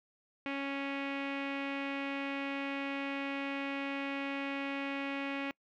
sawtooth tone with low-pass filter, 277.1 Hz, C#4, 1 cent flat, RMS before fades -37 dBFS, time 0.46-5.51 s, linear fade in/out 0 ms, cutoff 2500 Hz, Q 3.7, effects noise-tail reverb RT60 0.1 s tail -25 dB re dry

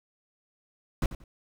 brown noise with echo, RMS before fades -25 dBFS, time 1.02-1.06 s, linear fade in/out 2 ms, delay 90 ms, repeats 2, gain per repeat -13 dB, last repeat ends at 1.24 s, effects none

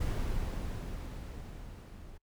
brown noise with level ramp, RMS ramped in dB -32 to -49 dBFS, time 0-2.18 s, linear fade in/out 10 ms, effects noise-tail reverb RT60 0.1 s tail -25 dB re dry

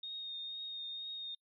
sine tone with vibrato, 3700 Hz, A#7, 14 cents flat, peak -40 dBFS, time 0.03-1.35 s, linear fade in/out 5 ms, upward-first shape triangle, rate 2.1 Hz, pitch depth 20 cents each way, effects noise-tail reverb RT60 0.1 s tail -24 dB re dry

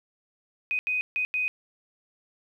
sine tone bursts at uneven times, 2500 Hz, D#7, 8 cents sharp, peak -24 dBFS, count 4, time 0.71-0.79 / 0.87-1.01 / 1.16-1.25 / 1.34-1.48 s, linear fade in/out 0 ms, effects 10-bit

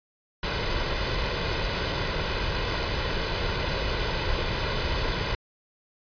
pink noise with comb filter, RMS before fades -27 dBFS, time 0.43-5.35 s, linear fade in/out 2 ms, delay 2 ms, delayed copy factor +0.5, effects resampled to 11025 Hz

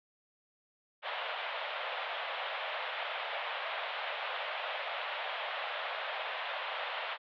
pink band-pass noise, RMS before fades -38 dBFS, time 1.02-7.18 s, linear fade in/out 50 ms, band 550 to 3600 Hz, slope 48 dB/octave, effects none

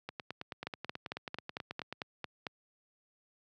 two click trains, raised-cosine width 0.3 ms, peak -21 / -23 dBFS, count 9 / 18, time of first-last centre 0.67-2.468 / 0.09-1.926 s, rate 4.45 / 9.26 Hz, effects high-pass 100 Hz 12 dB/octave

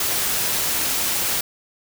white noise, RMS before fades -22 dBFS, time 0-1.41 s, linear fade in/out 5 ms, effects none

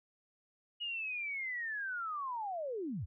sine linear sweep, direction down, 2899 to 64 Hz, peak -36 dBFS, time 0.8-3.06 s, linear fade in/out 20 ms, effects none

